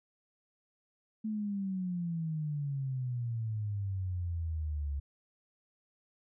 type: exponential sweep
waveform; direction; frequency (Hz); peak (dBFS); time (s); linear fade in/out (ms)
sine; down; 220 to 69.4; -32; 1.24-5; 10
effects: none